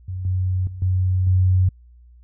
sine tone with level steps, 92.5 Hz, F#2, in tune, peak -25 / -18 / -30 / -16 / -13 dBFS, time 0.08-1.69 s, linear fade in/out 5 ms, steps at 0.25 / 0.67 / 0.82 / 1.27 s, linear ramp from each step 2 ms, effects added 60 Hz sine -45 dBFS peak until 2.23 s

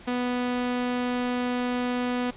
sawtooth tone, 246.9 Hz, B3, in tune, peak -21 dBFS, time 0.07-2.31 s, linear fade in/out 10 ms, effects pink hiss -48 dBFS RMS until 2.36 s + resampled to 8000 Hz

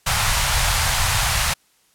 pink band-stop noise, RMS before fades -19 dBFS, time 0.06-1.54 s, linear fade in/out 10 ms, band 130 to 740 Hz, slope 24 dB/octave, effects white hiss -60 dBFS RMS until 1.94 s + low-pass 12000 Hz 12 dB/octave

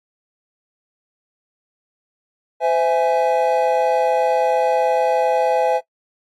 triangle chord, C augmented, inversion none, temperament equal with one note detuned, 512.5 / 659.3 / 830.6 Hz, C5 / E5 / G#5, -36 / 0 / 0 cents, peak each -17 dBFS, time 2.6-5.81 s, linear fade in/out 50 ms, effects noise-tail reverb RT60 0.1 s tail -19 dB re dry + AAC 48 kbps

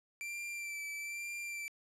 45% pulse tone with vibrato, 2346 Hz, D7, 2 cents flat, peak -39 dBFS, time 0.21-1.68 s, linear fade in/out 0 ms, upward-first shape sine, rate 1.1 Hz, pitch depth 25 cents each way, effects low-pass 12000 Hz 12 dB/octave + 12-bit

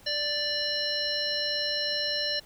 harmonic tone with a mistuned harmonic, 587.3 Hz, D5, in tune, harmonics 1 / 3 / 5 / 7 / 9, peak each -35 / -35 / -35 / -30 / -33 dBFS, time 0.06-2.4 s, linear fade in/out 10 ms, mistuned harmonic 9, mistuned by +48 cents, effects pink hiss -55 dBFS RMS until 2.45 s

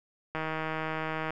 click train, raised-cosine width 0.5 ms, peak -18 dBFS, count 152, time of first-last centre 0.35-1.306 s, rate 158 Hz, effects none

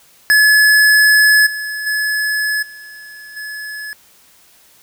square tone with level steps, 1708 Hz, G#6, 48 cents sharp, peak -8 / -22 / -16 / -34 / -26 dBFS, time 0.3-3.93 s, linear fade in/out 0 ms, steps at 1.46 / 1.86 / 2.62 / 3.36 s, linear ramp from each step 10 ms, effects white hiss -49 dBFS RMS until 4.82 s

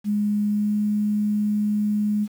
sine tone with pitch glide, 207.6 to 209.2 Hz, G#3 to G#3, 0 to +13 cents, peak -19 dBFS, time 0.04-2.28 s, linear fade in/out 50 ms, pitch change +13 cents, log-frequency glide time 0.47-0.73 s, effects 8-bit

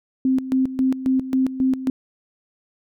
sine tone with tremolo, 261.6 Hz, C4, in tune, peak -15 dBFS, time 0.25-1.9 s, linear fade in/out 2 ms, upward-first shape square, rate 3.7 Hz, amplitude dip 75%, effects none

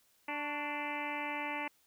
harmonic tone with a mistuned harmonic, 293.9 Hz, D4, 1 cent sharp, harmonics 1 / 2 / 3 / 4 / 5 / 6 / 7 / 8 / 9 / 10, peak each -44 / -46 / -40 / -47 / -50 / -48 / -42 / -44 / -45 / -54 dBFS, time 0.28-1.68 s, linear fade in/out 5 ms, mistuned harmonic 4, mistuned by -65 cents, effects white hiss -70 dBFS RMS until 1.86 s

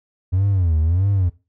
triangle tone with vibrato, 88.4 Hz, F2, 22 cents sharp, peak -12 dBFS, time 0.32-1.3 s, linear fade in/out 20 ms, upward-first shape sine, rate 1.6 Hz, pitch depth 220 cents each way, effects noise-tail reverb RT60 0.3 s tail -20 dB re dry + tanh soft clip ceiling -8 dBFS

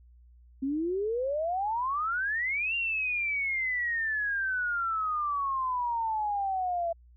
sine exponential two-way sweep, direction up then down, 261.6 to 2794 to 666 Hz, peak -27 dBFS, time 0.62-6.93 s, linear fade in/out 10 ms, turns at 2.75 s, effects added 60 Hz sine -53 dBFS peak until 7.16 s

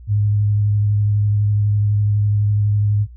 sine tone with vibrato, 103.8 Hz, G#2, in tune, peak -13 dBFS, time 0.07-3.07 s, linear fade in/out 50 ms, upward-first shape sine, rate 12 Hz, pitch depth 16 cents each way, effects added 60 Hz sine -36 dBFS peak until 3.16 s

